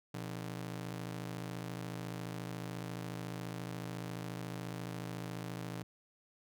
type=ring-modulated tone; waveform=sawtooth; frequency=146.83 Hz; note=D3; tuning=in tune; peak=-33 dBFS; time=0.14-5.83 s; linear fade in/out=2 ms; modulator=27.1 Hz; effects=none